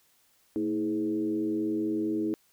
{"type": "tone with frequency modulation", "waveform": "sine", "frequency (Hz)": 322, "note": "E4", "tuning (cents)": -41, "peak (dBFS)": -26, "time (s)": [0.56, 2.34], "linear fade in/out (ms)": 0, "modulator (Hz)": 95.6, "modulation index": 0.82, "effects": ["white hiss -66 dBFS RMS until 2.52 s"]}